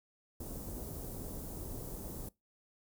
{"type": "band-stop noise", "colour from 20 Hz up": "pink", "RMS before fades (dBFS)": -43, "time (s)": [0.4, 2.29], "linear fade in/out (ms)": 5, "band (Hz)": [520, 11000], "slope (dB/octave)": 12, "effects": ["noise-tail reverb RT60 0.2 s tail -22 dB re dry"]}